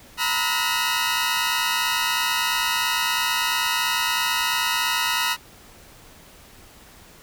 15% pulse tone cluster, 928 / 991 / 1285 / 1442 Hz, A#5 / B5 / E6 / F#6, -8 / +6 / -45 / -45 cents, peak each -20 dBFS, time 0.17-5.37 s, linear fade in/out 50 ms, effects pink hiss -48 dBFS RMS until 7.22 s

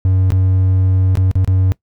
triangle tone with dropouts, 93.9 Hz, F#2, 26 cents sharp, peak -8 dBFS, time 0.05-1.72 s, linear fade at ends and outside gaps 0 ms, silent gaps 0.304-0.32 / 1.154-1.172 / 1.313-1.355 / 1.446-1.476 s, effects noise-tail reverb RT60 0.1 s tail -21 dB re dry

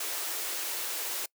white high-pass noise, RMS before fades -34 dBFS, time 0-1.26 s, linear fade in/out 5 ms, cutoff 300 Hz, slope 96 dB/octave, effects noise-tail reverb RT60 0.1 s tail -24 dB re dry

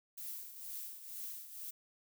violet noise with tremolo, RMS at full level -43 dBFS, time 0.17-1.71 s, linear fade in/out 10 ms, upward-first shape triangle, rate 2.1 Hz, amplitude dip 70%, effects none

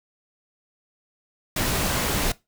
pink noise, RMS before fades -24 dBFS, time 1.56-2.32 s, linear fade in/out 5 ms, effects noise-tail reverb RT60 0.2 s tail -19 dB re dry

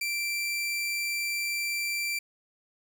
sawtooth tone, 2349 Hz, D7, in tune, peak -25 dBFS, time 0.01-2.19 s, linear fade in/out 5 ms, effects none

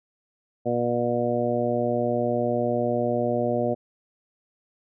harmonic tone, 120 Hz, B2, 49 cents flat, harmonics 1 / 2 / 3 / 4 / 5 / 6, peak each -32 / -28 / -30 / -28 / -26 / -31 dBFS, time 0.65-3.75 s, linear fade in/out 20 ms, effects none

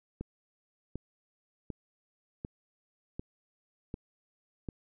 click train, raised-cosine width 3 ms, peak -24 dBFS, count 7, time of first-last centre 0.21-4.688 s, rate 1.34 Hz, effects none

